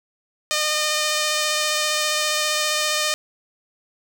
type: tone with vibrato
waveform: 5% pulse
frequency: 609 Hz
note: D#5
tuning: 37 cents flat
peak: -8 dBFS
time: 0.51-3.14 s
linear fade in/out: 0 ms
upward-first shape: square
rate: 15 Hz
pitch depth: 9 cents each way
effects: none